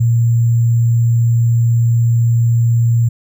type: tone with sample-and-hold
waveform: sine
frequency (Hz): 117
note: A#2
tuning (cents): +7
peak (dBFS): -9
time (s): 0-3.09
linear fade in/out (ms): 10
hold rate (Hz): 7350
effects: none